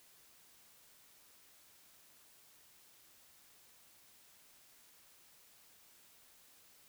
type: silence
effects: white hiss -64 dBFS RMS until 6.88 s